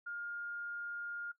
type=tone; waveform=sine; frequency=1414 Hz; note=F6; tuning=21 cents sharp; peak=-39 dBFS; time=0.06-1.32 s; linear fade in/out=10 ms; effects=noise-tail reverb RT60 0.1 s tail -17 dB re dry